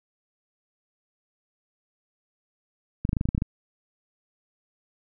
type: clicks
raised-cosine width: 5 ms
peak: -12 dBFS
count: 10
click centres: 3.051 / 3.092 / 3.131 / 3.168 / 3.211 / 3.255 / 3.289 / 3.349 / 3.379 / 3.421 s
effects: none